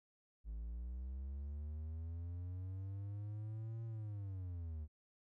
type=linear two-way sweep; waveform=triangle; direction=up then down; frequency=52.7 to 114.6 to 74.3 Hz; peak=-40 dBFS; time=0.44-4.88 s; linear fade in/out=50 ms; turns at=3.84 s; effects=none